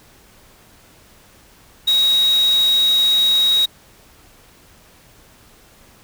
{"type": "tone in noise", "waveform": "sine", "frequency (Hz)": 3800, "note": "A#7", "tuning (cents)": 33, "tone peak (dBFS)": -12, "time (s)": [1.87, 3.66], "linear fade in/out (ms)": 10, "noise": "white", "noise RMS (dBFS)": -30, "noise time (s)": [1.87, 3.66], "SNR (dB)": 15, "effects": ["pink hiss -49 dBFS RMS until 6.03 s"]}